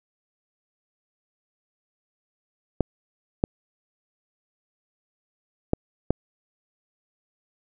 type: clicks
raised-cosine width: 2 ms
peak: -6 dBFS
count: 4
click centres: 2.807 / 3.439 / 5.734 / 6.106 s
effects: none